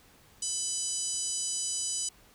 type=harmonic tone with a mistuned harmonic; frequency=990 Hz; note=B5; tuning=4 cents sharp; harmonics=3 / 4 / 5 / 6 / 7 / 8 / 9 / 10; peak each=-43 / -44 / -40 / -37 / -37 / -35 / -40 / -41 dBFS; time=0.42-2.09 s; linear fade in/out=5 ms; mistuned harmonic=3; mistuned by=+21 cents; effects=pink hiss -59 dBFS RMS until 2.34 s